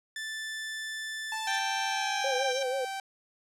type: tone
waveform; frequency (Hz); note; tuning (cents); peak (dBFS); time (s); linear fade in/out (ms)
sawtooth; 1760; A6; 0; -31; 0.16-1.59; 2
type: tone with pitch glide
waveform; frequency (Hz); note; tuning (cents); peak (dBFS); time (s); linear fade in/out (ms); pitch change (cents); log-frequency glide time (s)
sawtooth; 878 to 777.7; A5 to G5; -4 to -14; -30; 1.32-3; 2; -210; 1.85-2.62
type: harmonic tone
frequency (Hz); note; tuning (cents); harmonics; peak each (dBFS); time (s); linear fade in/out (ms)
784; G5; 0; 1 / 2 / 3 / 4 / 5 / 7 / 8; -33 / -36 / -38 / -39 / -40 / -41 / -42; 1.47-2.63; 5
type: tone with vibrato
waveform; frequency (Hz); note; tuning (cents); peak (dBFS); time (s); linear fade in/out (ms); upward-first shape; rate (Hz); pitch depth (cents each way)
sine; 523.3; C5; 0; -29; 2.24-2.85; 5; sine; 6.2; 89
effects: low-pass 10000 Hz 12 dB/octave